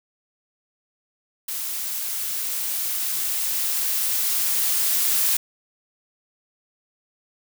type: noise with level ramp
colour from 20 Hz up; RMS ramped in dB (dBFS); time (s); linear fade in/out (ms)
blue; -29 to -20; 1.48-5.37; 5
effects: none